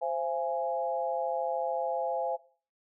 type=chord; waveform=sine; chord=C augmented; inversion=none; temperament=equal with one note detuned; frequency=523.3 / 676.6 / 830.6 Hz; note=C5 / E5 / G#5; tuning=0 / +45 / 0 cents; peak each=-33 dBFS; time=0.01-2.37 s; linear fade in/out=20 ms; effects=noise-tail reverb RT60 0.4 s tail -18 dB re dry